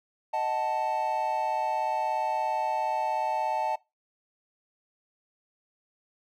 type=chord; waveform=triangle; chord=D# diminished; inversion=none; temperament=equal with one note detuned; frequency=622.3 / 743 / 880 Hz; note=D#5 / F#5 / A5; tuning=0 / +7 / 0 cents; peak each=-31 / -30 / -26 dBFS; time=0.33-3.76 s; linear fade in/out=10 ms; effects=noise-tail reverb RT60 0.2 s tail -20 dB re dry